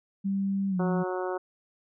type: tone with pitch glide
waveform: sine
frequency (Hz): 196 to 176.65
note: G3 to F3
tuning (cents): 0 to +20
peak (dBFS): -25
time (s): 0.24-1.04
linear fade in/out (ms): 20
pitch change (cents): -180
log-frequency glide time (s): 0.69-0.8
type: harmonic tone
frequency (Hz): 183.7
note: F#3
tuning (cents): -12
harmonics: 2 / 3 / 4 / 5 / 6 / 7 / 8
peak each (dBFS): -31 / -35 / -37 / -39 / -41 / -42 / -43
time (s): 0.79-1.38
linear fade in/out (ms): 10
effects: none